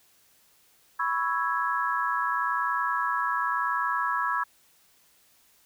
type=chord; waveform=sine; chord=C# minor seventh; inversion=third; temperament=equal; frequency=987.8 / 1108.7 / 1318.5 / 1661.2 Hz; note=B5 / C#6 / E6 / G#6; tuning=0 / 0 / 0 / 0 cents; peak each=-30 dBFS; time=0.99-4.44 s; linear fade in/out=10 ms; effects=white hiss -62 dBFS RMS until 5.65 s